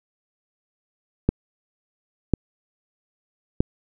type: clicks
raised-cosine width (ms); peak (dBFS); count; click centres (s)
3; -4; 3; 1.29 / 2.337 / 3.605
effects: none